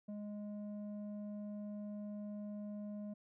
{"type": "tone with low-pass filter", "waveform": "square", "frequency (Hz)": 207.7, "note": "G#3", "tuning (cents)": 0, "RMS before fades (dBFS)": -45, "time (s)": [0.08, 3.14], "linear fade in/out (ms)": 10, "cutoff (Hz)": 460, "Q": 9.8, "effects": []}